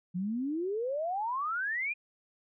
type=exponential sweep; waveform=sine; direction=up; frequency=171.7 to 2489 Hz; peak=-30 dBFS; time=0.14-1.94 s; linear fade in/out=20 ms; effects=none